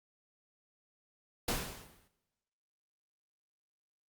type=noise with exponential decay; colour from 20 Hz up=pink; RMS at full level=-31 dBFS; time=1.48-2.08 s; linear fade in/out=5 ms; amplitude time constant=130 ms; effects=noise-tail reverb RT60 1.0 s tail -17 dB re dry + Opus 48 kbps